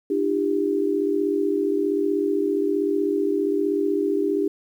sine tone cluster, 300.8 / 342 / 397.5 Hz, D4 / F4 / G4, +42 / -36 / +24 cents, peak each -24 / -27 / -22 dBFS, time 0.1-4.48 s, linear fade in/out 5 ms, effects 9-bit

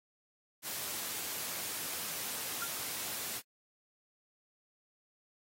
white noise, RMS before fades -39 dBFS, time 0.62-3.42 s, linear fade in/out 50 ms
sine tone with exponential decay, 1386 Hz, F6, 14 cents flat, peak -32 dBFS, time 2.62-2.72 s, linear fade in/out 2 ms, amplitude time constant 20 ms
effects high-pass 100 Hz 12 dB/octave + AAC 48 kbps

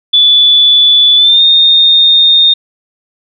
sine tone with pitch glide, 3463 to 3667 Hz, A7 to A#7, -28 to -29 cents, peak -3 dBFS, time 0.13-2.54 s, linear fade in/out 10 ms, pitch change +99 cents, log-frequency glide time 1.16-1.42 s, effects none

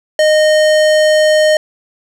sine tone with hard clipping, 616 Hz, D#5, 17 cents flat, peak -9 dBFS, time 0.19-1.57 s, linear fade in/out 2 ms, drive 18 dB, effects none

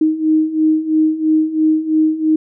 sine beating tone pair, 311.1 / 314.1 Hz, D#4 / D#4, 0 / +16 cents, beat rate 3 Hz, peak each -17 / -13 dBFS, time 0.01-2.36 s, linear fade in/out 5 ms, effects none

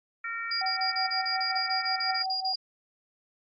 harmonic tone, 460 Hz, A#4, 23 cents flat, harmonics 3 / 4 / 5, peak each -35 / -36 / -37 dBFS, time 0.24-2.22 s, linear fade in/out 5 ms
sine tone bursts, 4840 Hz, D#8, 49 cents flat, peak -28 dBFS, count 14, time 0.51-2.557 s, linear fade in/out 5 ms, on 110 ms, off 39 ms
sine tone with tremolo, 760 Hz, F#5, 46 cents sharp, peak -28 dBFS, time 0.61-2.53 s, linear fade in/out 5 ms, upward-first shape sine, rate 5.5 Hz, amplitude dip 70%
effects AAC 32 kbps

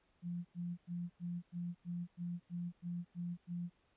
sine tone bursts, 174.1 Hz, F3, 5 cents flat, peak -38 dBFS, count 11, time 0.22-3.7 s, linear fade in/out 50 ms, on 230 ms, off 95 ms, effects pink hiss -75 dBFS RMS until 3.96 s + resampled to 8000 Hz

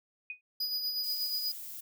sine tone with exponential decay, 2489 Hz, D#7, in tune, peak -33 dBFS, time 0.3-0.41 s, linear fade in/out 2 ms, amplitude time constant 23 ms
square tone with tremolo, 4938 Hz, D#8, 14 cents flat, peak -30 dBFS, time 0.6-1.52 s, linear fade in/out 5 ms, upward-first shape sine, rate 8.3 Hz, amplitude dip 45%
violet noise, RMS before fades -43 dBFS, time 1.03-1.81 s, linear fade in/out 10 ms
effects none

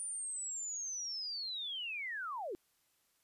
sine linear sweep, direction down, 9397 to 324.5 Hz, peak -38 dBFS, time 0-2.55 s, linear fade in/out 0 ms, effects white hiss -75 dBFS RMS until 3.23 s + resampled to 32000 Hz

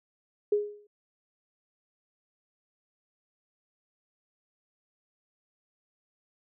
sine tone with exponential decay, 414.8 Hz, G#4, 2 cents flat, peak -19 dBFS, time 0.52-0.87 s, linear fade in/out 5 ms, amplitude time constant 74 ms, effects none

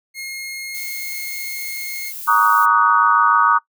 sawtooth tone, 2148 Hz, C7, 45 cents sharp, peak -24 dBFS, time 0.14-2.13 s, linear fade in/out 50 ms
violet noise, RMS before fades -31 dBFS, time 0.74-2.66 s, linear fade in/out 10 ms
sine chord, D# minor seventh, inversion second, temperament equal with one note detuned, 932.3 / 1137.9 / 1244.5 / 1480 Hz, A#5 / C#6 / D#6 / F#6, 0 / +45 / 0 / 0 cents, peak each -18 / -16 / -15 / -19 dBFS, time 2.27-3.59 s, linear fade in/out 20 ms
effects noise-tail reverb RT60 0.1 s tail -21 dB re dry

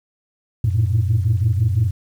sine tone cluster, 91 / 110.4 / 116.4 Hz, F#2 / A2 / A#2, -28 / +6 / -2 cents, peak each -18 dBFS, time 0.64-1.91 s, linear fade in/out 5 ms, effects tanh soft clip ceiling -9 dBFS + 8-bit

